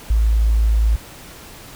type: tone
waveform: sine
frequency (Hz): 55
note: A1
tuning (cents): 0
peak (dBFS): -12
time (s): 0.1-0.96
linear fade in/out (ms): 5
effects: pink hiss -39 dBFS RMS until 1.75 s